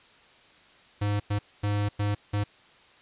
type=tone bursts at uneven times; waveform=square; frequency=102.9 Hz; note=G#2; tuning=16 cents flat; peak=-25 dBFS; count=5; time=1.01-1.2 / 1.3-1.39 / 1.63-1.89 / 1.99-2.15 / 2.33-2.44 s; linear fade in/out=10 ms; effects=white hiss -56 dBFS RMS until 3.01 s + resampled to 8000 Hz